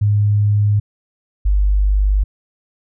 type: tone pair in turn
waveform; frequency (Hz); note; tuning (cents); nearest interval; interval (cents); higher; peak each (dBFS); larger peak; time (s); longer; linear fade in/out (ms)
sine; 103.6 / 49.72; G#2 / G1; -4 / +25; octave + minor second; 1271; first; -11; neither; 0.01-0.8 / 1.45-2.24; neither; 10
effects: none